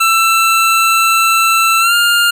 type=tone with pitch glide; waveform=25% pulse; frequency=1335 to 1405.4 Hz; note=E6 to F6; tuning=+22 to +10 cents; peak=-5 dBFS; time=0-2.31 s; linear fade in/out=10 ms; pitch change=+88 cents; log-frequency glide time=1.8-1.94 s; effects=none